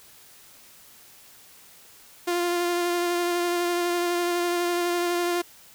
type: tone with vibrato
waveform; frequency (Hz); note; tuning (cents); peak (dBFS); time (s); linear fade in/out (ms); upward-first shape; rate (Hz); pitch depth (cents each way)
sawtooth; 349.2; F4; 0; -19; 2.27-5.42; 10; sine; 12; 15
effects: white hiss -51 dBFS RMS until 5.74 s